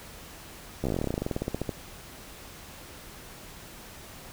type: slowing click train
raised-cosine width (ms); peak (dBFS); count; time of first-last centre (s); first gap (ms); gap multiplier
2; -15; 24; 0.84-1.693; 14; 1.08
effects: pink hiss -46 dBFS RMS until 4.32 s